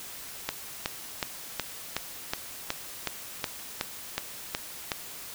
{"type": "click train", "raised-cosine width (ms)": 0.2, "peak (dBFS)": -10, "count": 13, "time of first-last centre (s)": [0.49, 4.918], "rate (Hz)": 2.71, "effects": ["white hiss -42 dBFS RMS until 5.34 s"]}